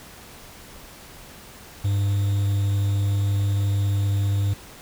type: tone with quantisation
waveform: triangle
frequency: 100.1 Hz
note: G2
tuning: 37 cents sharp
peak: -17 dBFS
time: 1.84-4.54 s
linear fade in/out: 10 ms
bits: 7
effects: pink hiss -44 dBFS RMS until 4.81 s